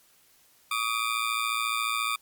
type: ring-modulated tone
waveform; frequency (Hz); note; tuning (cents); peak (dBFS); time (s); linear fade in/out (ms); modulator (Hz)
20% pulse; 1194; D6; +28; -18; 0.71-2.16; 5; 57.1
effects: white hiss -61 dBFS RMS until 2.21 s + MP3 96 kbps